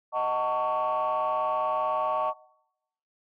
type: chord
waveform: sine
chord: D# half-diminished seventh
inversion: none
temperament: just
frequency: 622.3 / 746.7 / 896 / 1120.1 Hz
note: D#5 / F#5 / A5 / C#6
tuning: 0 / +16 / +31 / +18 cents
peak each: -28 / -31 / -29 / -27 dBFS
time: 0.12-2.34 s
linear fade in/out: 50 ms
effects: noise-tail reverb RT60 0.8 s tail -22 dB re dry + tanh soft clip ceiling -19 dBFS